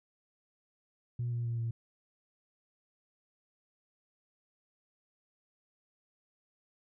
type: tone with pitch steps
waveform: sine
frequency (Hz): 120.5 / 118.77 / 117.07 / 115.39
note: B2 / A#2 / A#2 / A#2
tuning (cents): -42 / +33 / +8 / -17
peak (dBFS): -30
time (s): 1.19-1.71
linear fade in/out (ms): 5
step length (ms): 130
effects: tanh soft clip ceiling -28 dBFS